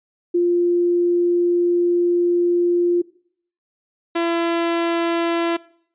sine / sawtooth tone pair in turn, 349.2 / 337.3 Hz, F4 / E4, 0 / +40 cents, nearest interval minor second, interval 60 cents, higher first, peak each -14 dBFS, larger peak neither, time 0.34-3.02 / 4.15-5.57 s, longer first, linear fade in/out 10 ms, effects noise-tail reverb RT60 0.6 s tail -21 dB re dry + resampled to 8000 Hz

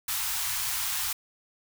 white band-stop noise, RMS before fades -30 dBFS, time 0.08-1.13 s, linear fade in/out 5 ms, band 120 to 780 Hz, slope 48 dB/octave, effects none

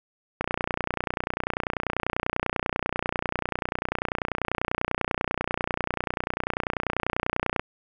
click train, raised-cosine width 0.5 ms, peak -10 dBFS, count 218, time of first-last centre 0.41-7.595 s, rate 30.2 Hz, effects none

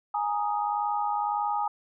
sine chord, Ab suspended second, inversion none, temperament equal, 830.6 / 932.3 / 1244.5 Hz, Ab5 / Bb5 / Eb6, 0 / 0 / 0 cents, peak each -27 / -32 / -32 dBFS, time 0.14-1.68 s, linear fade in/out 5 ms, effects none

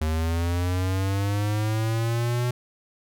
square linear sweep, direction up, 77.3 to 123.47 Hz, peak -23 dBFS, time 0.01-2.51 s, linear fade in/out 5 ms, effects none

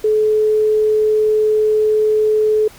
sine tone, 429.6 Hz, A4, 41 cents flat, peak -11 dBFS, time 0.04-2.68 s, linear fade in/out 5 ms, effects pink hiss -42 dBFS RMS until 2.78 s

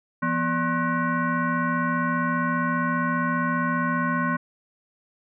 sine tone with frequency modulation, 660 Hz, E5, 2 cents sharp, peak -21 dBFS, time 0.22-4.37 s, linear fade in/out 10 ms, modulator 415 Hz, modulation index 2.4, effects none

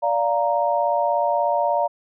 sine chord, Bb major, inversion first, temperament just, 582.7 / 699.2 / 932.3 Hz, D5 / F5 / Bb5, -14 / +2 / 0 cents, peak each -22 dBFS, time 0.02-1.88 s, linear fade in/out 20 ms, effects none

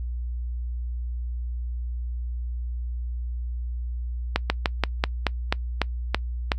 slowing click train, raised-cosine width 0.3 ms, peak -4 dBFS, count 10, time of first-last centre 4.36-6.518 s, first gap 140 ms, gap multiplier 1.13, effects noise-tail reverb RT60 0.1 s tail -24 dB re dry + added 60 Hz sine -27 dBFS peak until 6.58 s

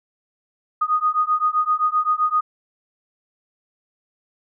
sine beating tone pair, 1236 / 1243.7 Hz, D#6 / D#6, -12 / -1 cents, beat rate 7.7 Hz, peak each -20 dBFS, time 0.81-2.41 s, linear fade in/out 10 ms, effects none

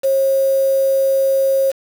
sine tone with quantisation, 540 Hz, C#5, 45 cents flat, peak -12 dBFS, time 0.03-1.72 s, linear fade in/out 20 ms, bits 5, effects none

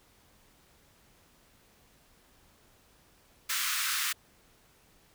pink high-pass noise, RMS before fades -31 dBFS, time 3.49-4.13 s, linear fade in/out 10 ms, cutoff 1200 Hz, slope 48 dB/octave, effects pink hiss -63 dBFS RMS until 5.14 s

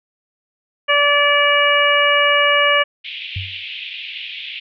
harmonic tone, 578 Hz, D5, 28 cents flat, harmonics 1 / 2 / 3 / 4 / 5, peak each -18 / -18 / -18 / -18 / -18 dBFS, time 0.88-2.84 s, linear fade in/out 20 ms
pink band-pass noise, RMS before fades -30 dBFS, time 3.04-4.6 s, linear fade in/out 10 ms, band 2400 to 3400 Hz, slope 48 dB/octave
sine tone with exponential decay, 95.5 Hz, G2, 45 cents flat, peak -19 dBFS, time 3.36-3.64 s, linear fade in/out 5 ms, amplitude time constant 59 ms
effects none

